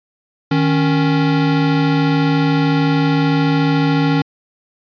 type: tone pair together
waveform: square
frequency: 155.57 / 277.2 Hz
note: D#3 / C#4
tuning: 0 / 0 cents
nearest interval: minor seventh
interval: 1000 cents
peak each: -16 dBFS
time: 0.51-4.22 s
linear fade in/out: 5 ms
effects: resampled to 11025 Hz